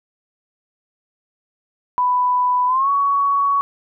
sine tone with pitch glide, 993 to 1121.1 Hz, B5 to C#6, +9 to +19 cents, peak -14 dBFS, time 1.98-3.61 s, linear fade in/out 0 ms, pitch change +210 cents, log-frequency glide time 2.67-2.89 s, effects none

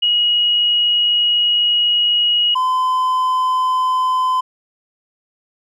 sine / triangle tone pair in turn, 2898 / 1022.1 Hz, F#7 / C6, -37 / -41 cents, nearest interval octave + tritone, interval 1804 cents, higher first, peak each -12 dBFS, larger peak neither, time 0.02-2.55 / 2.55-4.41 s, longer first, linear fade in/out 10 ms, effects none

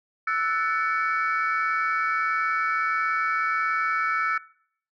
sine chord, F# minor seventh, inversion third, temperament equal with one note detuned, 1318.5 / 1480 / 1760 / 2255 Hz, E6 / F#6 / A6 / C#7, 0 / 0 / 0 / +29 cents, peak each -24 / -29 / -30 / -30 dBFS, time 0.27-4.38 s, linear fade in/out 5 ms, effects noise-tail reverb RT60 0.6 s tail -21 dB re dry + tanh soft clip ceiling -15 dBFS

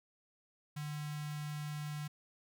square tone with notch filter, 149.1 Hz, D3, 27 cents sharp, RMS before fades -41 dBFS, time 0.76-2.08 s, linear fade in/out 10 ms, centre 430 Hz, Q 0.5, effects none

